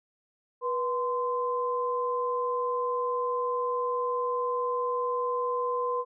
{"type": "tone pair together", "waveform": "sine", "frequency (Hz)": [488.3, 1033], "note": ["B4", "C6"], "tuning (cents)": [-20, -22], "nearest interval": "octave + minor second", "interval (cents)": 1298, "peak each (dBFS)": [-29, -29], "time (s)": [0.61, 6.05], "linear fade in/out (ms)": 50, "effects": []}